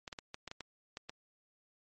clicks, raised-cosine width 0.2 ms, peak -25 dBFS, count 9, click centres 0.078 / 0.128 / 0.188 / 0.344 / 0.477 / 0.514 / 0.607 / 0.971 / 1.095 s, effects MP3 32 kbps

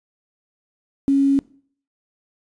sine tone with quantisation, 276 Hz, C#4, 7 cents flat, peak -13 dBFS, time 1.08-1.39 s, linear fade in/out 0 ms, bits 7, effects noise-tail reverb RT60 0.5 s tail -21 dB re dry + resampled to 22050 Hz

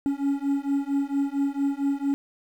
triangle beating tone pair, 277.2 / 281.6 Hz, C#4 / C#4, 0 / +27 cents, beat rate 4.4 Hz, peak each -24 dBFS, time 0.06-2.14 s, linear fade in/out 0 ms, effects 9-bit

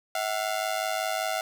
sawtooth ring-modulated tone, 698.5 Hz, F5, in tune, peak -20 dBFS, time 0.15-1.41 s, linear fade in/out 2 ms, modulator 52.6 Hz, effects none

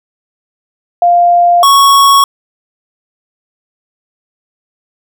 sine / square tone pair in turn, 698.5 / 1108.8 Hz, F5 / C#6, 0 / 0 cents, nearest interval minor sixth, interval 800 cents, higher second, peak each -4 dBFS, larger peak neither, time 1.02-1.63 / 1.63-2.24 s, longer neither, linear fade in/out 2 ms, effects none

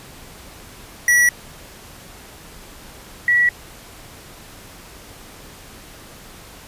square / sine tone pair in turn, 1938 / 1938 Hz, B6 / B6, -33 / -33 cents, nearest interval unison, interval 0 cents, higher neither, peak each -12 dBFS, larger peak neither, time 1.08-1.29 / 3.28-3.49 s, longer neither, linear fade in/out 2 ms, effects pink hiss -41 dBFS RMS until 6.67 s + resampled to 32000 Hz

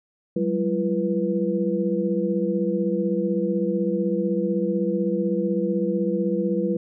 sine tone cluster, 185.5 / 201.4 / 339.8 / 488.7 Hz, F#3 / G3 / F4 / B4, +5 / +47 / -47 / -18 cents, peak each -26 dBFS, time 0.36-6.77 s, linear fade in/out 5 ms, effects none

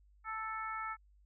harmonic tone, 440 Hz, A4, in tune, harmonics 2 / 3 / 4 / 5, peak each -45 / -39 / -47 / -47 dBFS, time 0.24-0.97 s, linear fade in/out 50 ms, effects added 50 Hz sine -62 dBFS peak until 1.25 s

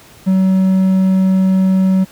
triangle tone, 189 Hz, F#3, 37 cents sharp, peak -7 dBFS, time 0.26-2.05 s, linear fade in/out 20 ms, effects pink hiss -42 dBFS RMS until 2.11 s + high-pass 60 Hz 12 dB/octave

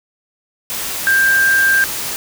sine tone in noise, 1586 Hz, G6, 20 cents sharp, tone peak -10 dBFS, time 1.07-1.84 s, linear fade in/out 0 ms, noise white, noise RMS -23 dBFS, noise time 0.7-2.16 s, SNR +10 dB, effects none

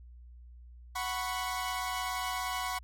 sawtooth chord, F# suspended fourth, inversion none, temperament equal with one note detuned, 740 / 987.8 / 1104.9 Hz, F#5 / B5 / C#6, 0 / 0 / -6 cents, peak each -33 dBFS, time 0.95-2.79 s, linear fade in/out 10 ms, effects added 60 Hz sine -48 dBFS peak until 2.83 s + MP3 64 kbps

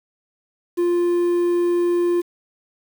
triangle tone with quantisation, 349.2 Hz, F4, in tune, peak -14 dBFS, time 0.77-2.22 s, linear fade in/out 20 ms, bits 7, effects none

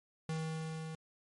square tone with level ramp, 159.5 Hz, D#3, 43 cents sharp, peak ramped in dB -35 to -42 dBFS, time 0.29-0.95 s, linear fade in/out 2 ms, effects MP3 48 kbps

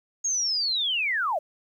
sine linear sweep, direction down, 6645 to 554.4 Hz, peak -23 dBFS, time 0.24-1.39 s, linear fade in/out 10 ms, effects 10-bit

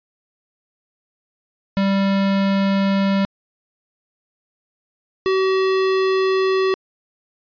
square tone pair in turn, 196 / 380.2 Hz, G3 / F#4, 0 / +47 cents, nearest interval major seventh, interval 1147 cents, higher second, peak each -16 / -16 dBFS, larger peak neither, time 1.77-3.25 / 5.26-6.74 s, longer neither, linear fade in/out 0 ms, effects resampled to 11025 Hz

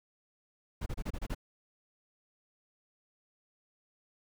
brown noise bursts, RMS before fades -35 dBFS, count 7, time 0.81-1.348 s, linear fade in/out 10 ms, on 52 ms, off 29 ms, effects none

